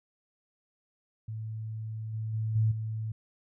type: tone with level steps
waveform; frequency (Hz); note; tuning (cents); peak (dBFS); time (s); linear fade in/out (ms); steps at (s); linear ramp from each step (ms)
sine; 110; A2; 0; -34 / -31 / -28 / -22 / -31; 1.28-3.12; 5; 2.13 / 2.33 / 2.55 / 2.71; 10
effects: none